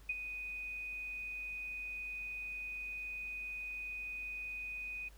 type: tone with ADSR envelope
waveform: sine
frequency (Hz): 2489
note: D#7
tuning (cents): 0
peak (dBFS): -31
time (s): 0.09-5.09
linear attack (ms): 7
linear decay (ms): 35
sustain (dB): -9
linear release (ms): 11
effects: added 50 Hz sine -55 dBFS peak until 5.17 s + pink hiss -64 dBFS RMS until 5.17 s